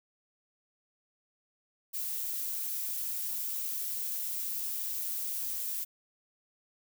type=noise; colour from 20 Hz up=violet; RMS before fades=-35 dBFS; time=1.93-5.85 s; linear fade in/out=20 ms; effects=none